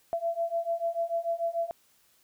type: beating tone pair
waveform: sine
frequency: 670 / 676.8 Hz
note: E5 / E5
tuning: +28 / +45 cents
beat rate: 6.8 Hz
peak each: -31 / -30 dBFS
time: 0.13-1.71 s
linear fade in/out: 0 ms
effects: white hiss -65 dBFS RMS until 2.23 s